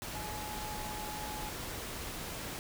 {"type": "tone in noise", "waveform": "sine", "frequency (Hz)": 847, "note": "G#5", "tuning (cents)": 34, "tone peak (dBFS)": -42, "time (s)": [0.15, 1.49], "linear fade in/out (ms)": 0, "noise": "pink", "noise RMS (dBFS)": -41, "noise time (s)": [0.02, 2.59], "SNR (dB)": -4, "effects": []}